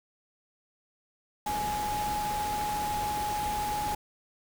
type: tone in noise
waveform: sine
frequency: 837 Hz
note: G#5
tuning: 13 cents sharp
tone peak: -29 dBFS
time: 1.46-3.95 s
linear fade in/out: 5 ms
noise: pink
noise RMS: -37 dBFS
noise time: 1.46-3.95 s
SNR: +5 dB
effects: none